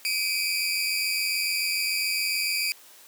sawtooth tone cluster, 2316 / 2495 / 4719 Hz, D7 / D#7 / D8, -25 / +4 / +7 cents, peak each -26 dBFS, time 0.05-2.72 s, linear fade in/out 0 ms, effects white hiss -51 dBFS RMS until 3.07 s + high-pass 300 Hz 12 dB/octave

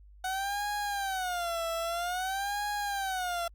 30% pulse tone with vibrato, 740 Hz, F#5, in tune, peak -28 dBFS, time 0.24-3.48 s, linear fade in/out 5 ms, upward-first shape sine, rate 0.51 Hz, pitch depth 190 cents each way, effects added 50 Hz sine -51 dBFS peak until 3.54 s + Opus 48 kbps

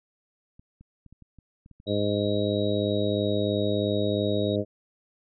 clicks, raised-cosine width 5 ms, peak -37 dBFS, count 12, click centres 0.595 / 0.81 / 1.063 / 1.126 / 1.223 / 1.387 / 1.661 / 1.713 / 1.801 / 1.995 / 2.263 / 2.355 s
harmonic tone, 103 Hz, G#2, 14 cents flat, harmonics 1 / 2 / 3 / 4 / 5 / 6, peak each -30 / -30 / -30 / -30 / -30 / -30 dBFS, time 1.86-4.65 s, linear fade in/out 50 ms
sine tone with pitch glide, 3834 to 3799 Hz, A#7 to A#7, +48 to +32 cents, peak -37 dBFS, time 1.87-4.56 s, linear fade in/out 5 ms, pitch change -16 cents, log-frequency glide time 2.59-3.54 s
effects none

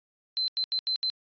sine tone bursts at uneven times, 4079 Hz, C8, 45 cents flat, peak -25 dBFS, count 5, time 0.37-0.48 / 0.57-0.64 / 0.72-0.79 / 0.87-0.96 / 1.03-1.1 s, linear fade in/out 0 ms, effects resampled to 11025 Hz

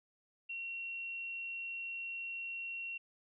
sine tone, 2734 Hz, F7, 37 cents flat, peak -39 dBFS, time 0.49-2.98 s, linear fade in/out 10 ms, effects none

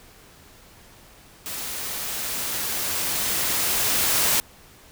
white noise with level ramp, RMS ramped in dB -32 to -20 dBFS, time 1.46-4.4 s, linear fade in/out 0 ms, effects pink hiss -50 dBFS RMS until 4.91 s

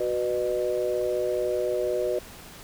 sine chord, B major, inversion second, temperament equal with one note detuned, 370 / 493.9 / 608.4 Hz, F#4 / B4 / D#5, 0 / 0 / -39 cents, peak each -28 dBFS, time 0-2.19 s, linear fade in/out 5 ms, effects pink hiss -45 dBFS RMS until 2.63 s

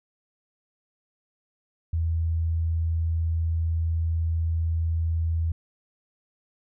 sine tone, 82.1 Hz, E2, 6 cents flat, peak -22 dBFS, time 1.93-5.52 s, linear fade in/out 5 ms, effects none

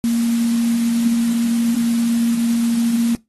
sine tone in noise, 233.1 Hz, A#3, in tune, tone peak -14 dBFS, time 0.04-3.15 s, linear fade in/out 0 ms, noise white, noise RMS -32 dBFS, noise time 0.04-3.15 s, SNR +15 dB, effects noise-tail reverb RT60 0.2 s tail -21 dB re dry + AAC 32 kbps

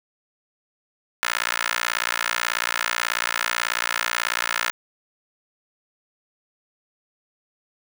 15% pulse tone with high-pass filter, 58.27 Hz, A#1, in tune, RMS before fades -25 dBFS, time 1.23-4.71 s, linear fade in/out 0 ms, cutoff 1500 Hz, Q 1.7, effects none

